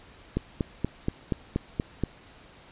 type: click train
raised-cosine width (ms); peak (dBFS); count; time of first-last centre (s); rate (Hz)
3; -12; 8; 0.37-2.037; 4.2
effects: pink hiss -52 dBFS RMS until 2.71 s + resampled to 8000 Hz